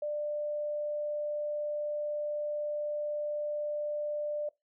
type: tone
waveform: sine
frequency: 594 Hz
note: D5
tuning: 20 cents sharp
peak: -31 dBFS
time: 0.02-4.49 s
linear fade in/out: 5 ms
effects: noise-tail reverb RT60 0.2 s tail -22 dB re dry